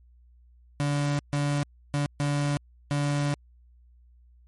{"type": "tone bursts at uneven times", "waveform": "35% pulse", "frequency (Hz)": 144.4, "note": "D3", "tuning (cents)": -29, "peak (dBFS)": -22, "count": 5, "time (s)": [[0.8, 1.19], [1.33, 1.63], [1.94, 2.06], [2.2, 2.57], [2.91, 3.34]], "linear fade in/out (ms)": 0, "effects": ["added 60 Hz sine -53 dBFS peak until 4.47 s", "MP3 48 kbps"]}